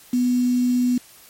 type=tone with quantisation; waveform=sine; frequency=247.3 Hz; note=B3; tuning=3 cents sharp; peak=-16 dBFS; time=0.13-0.98 s; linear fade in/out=5 ms; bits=6; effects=white hiss -48 dBFS RMS until 1.29 s + MP3 64 kbps